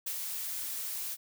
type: noise with ADSR envelope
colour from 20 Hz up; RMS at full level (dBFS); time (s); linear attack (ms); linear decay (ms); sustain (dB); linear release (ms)
blue; -34; 0.06-1.17; 9; 67; -3; 41
effects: none